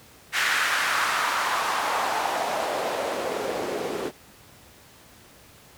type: noise with band-pass filter sweep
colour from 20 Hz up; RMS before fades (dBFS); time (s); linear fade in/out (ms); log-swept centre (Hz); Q
white; -26; 0.32-4.12; 50; 1800 to 360; 2.1
effects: pink hiss -51 dBFS RMS until 5.77 s + high-pass 60 Hz 12 dB/octave